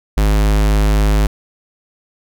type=tone; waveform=square; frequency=51.91 Hz; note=G#1; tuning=in tune; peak=-11 dBFS; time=0.17-1.27 s; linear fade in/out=5 ms; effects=none